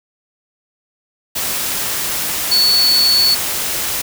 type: tone in noise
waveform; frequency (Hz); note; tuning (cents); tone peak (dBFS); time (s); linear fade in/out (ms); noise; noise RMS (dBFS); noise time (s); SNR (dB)
sine; 4435; C#8; 0; -10; 2.51-3.35; 10; white; -20; 1.35-4.02; +7
effects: none